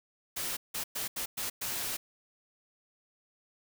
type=noise bursts at uneven times; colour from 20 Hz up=white; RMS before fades=-35 dBFS; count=6; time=0.36-0.57 / 0.74-0.84 / 0.95-1.08 / 1.16-1.26 / 1.37-1.5 / 1.61-1.97 s; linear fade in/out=10 ms; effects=none